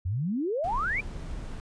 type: exponential sweep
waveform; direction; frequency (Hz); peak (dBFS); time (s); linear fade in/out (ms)
sine; up; 82.41 to 2457; -26; 0.05-1.01; 10
type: noise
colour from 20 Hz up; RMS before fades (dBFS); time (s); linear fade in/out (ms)
brown; -36; 0.64-1.6; 0
effects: resampled to 22050 Hz